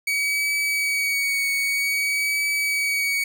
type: tone with vibrato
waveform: 40% pulse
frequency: 2259 Hz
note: C#7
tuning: 32 cents sharp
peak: -20 dBFS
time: 0.07-3.24 s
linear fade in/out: 5 ms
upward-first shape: triangle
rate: 0.52 Hz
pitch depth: 24 cents each way
effects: none